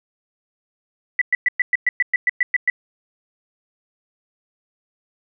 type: tone bursts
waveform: sine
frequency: 1975.5 Hz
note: B6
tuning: in tune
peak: -13 dBFS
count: 12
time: 1.19-2.7 s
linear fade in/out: 2 ms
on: 25 ms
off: 110 ms
effects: none